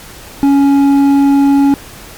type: tone with hard clipping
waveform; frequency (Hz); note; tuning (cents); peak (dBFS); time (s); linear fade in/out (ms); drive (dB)
sine; 279; C#4; +11; -7; 0.43-1.74; 0; 6
effects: pink hiss -33 dBFS RMS until 2.17 s + MP3 96 kbps